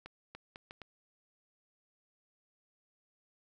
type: accelerating click train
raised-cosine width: 0.3 ms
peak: -30 dBFS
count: 5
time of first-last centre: 0.06-0.817 s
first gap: 290 ms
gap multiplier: 0.72
effects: none